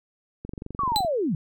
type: click train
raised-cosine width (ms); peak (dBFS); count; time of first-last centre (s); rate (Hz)
3; -22; 15; 0.45-1.048; 23.4
type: linear sweep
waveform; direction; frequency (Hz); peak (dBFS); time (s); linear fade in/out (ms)
sine; down; 1174.7 to 136.4; -22; 0.79-1.35; 2
type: tone with exponential decay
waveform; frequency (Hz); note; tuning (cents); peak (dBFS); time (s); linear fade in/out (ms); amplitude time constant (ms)
40% pulse; 4017; B7; +29; -17; 0.96-1.08; 0; 24
effects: none